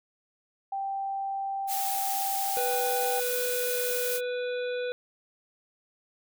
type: tone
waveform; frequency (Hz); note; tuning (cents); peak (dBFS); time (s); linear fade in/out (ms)
sine; 784; G5; 0; -29; 0.72-3.2; 5
type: noise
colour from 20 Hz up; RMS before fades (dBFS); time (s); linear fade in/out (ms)
blue; -32; 1.67-4.21; 50
type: harmonic tone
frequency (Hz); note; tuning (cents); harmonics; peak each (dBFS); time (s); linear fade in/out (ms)
493.9; B4; 0; 1 / 3 / 5 / 7 / 8; -29 / -39 / -43 / -46 / -47; 2.57-4.92; 0
effects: none